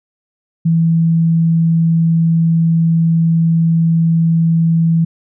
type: tone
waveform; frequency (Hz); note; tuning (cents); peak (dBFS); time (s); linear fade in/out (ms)
sine; 164.81; E3; 0; -9; 0.65-5.05; 10
effects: none